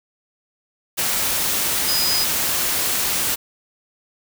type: tone in noise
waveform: sine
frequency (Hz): 4978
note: D#8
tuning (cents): 0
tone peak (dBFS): -20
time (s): 1.87-2.25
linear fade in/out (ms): 20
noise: white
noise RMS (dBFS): -21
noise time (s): 0.97-3.36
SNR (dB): -2
effects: none